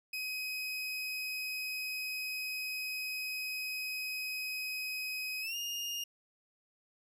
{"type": "tone with pitch glide", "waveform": "30% pulse", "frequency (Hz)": [2525, 2834], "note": ["D#7", "F7"], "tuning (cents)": [25, 25], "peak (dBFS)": -33, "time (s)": [0.13, 6.04], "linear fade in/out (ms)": 5, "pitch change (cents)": 200, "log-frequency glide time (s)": [5.41, 5.56], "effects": []}